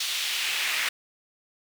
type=noise with high-pass filter sweep; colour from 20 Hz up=brown; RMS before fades=-28 dBFS; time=0-0.89 s; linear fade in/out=5 ms; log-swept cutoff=3500 to 2100 Hz; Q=1.8; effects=none